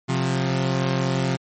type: tone pair together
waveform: sawtooth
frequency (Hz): 133.1 / 177.67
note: C3 / F3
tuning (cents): +30 / +30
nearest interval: perfect fourth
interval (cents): 500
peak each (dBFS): -18 / -21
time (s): 0.08-1.37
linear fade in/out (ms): 20
effects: MP3 32 kbps